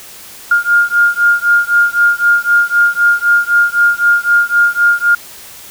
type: beating tone pair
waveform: sine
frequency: 1411 / 1414.9 Hz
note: F6 / F6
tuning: +17 / +22 cents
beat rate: 3.9 Hz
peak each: -11 dBFS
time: 0.51-5.15 s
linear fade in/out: 5 ms
effects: white hiss -34 dBFS RMS until 5.7 s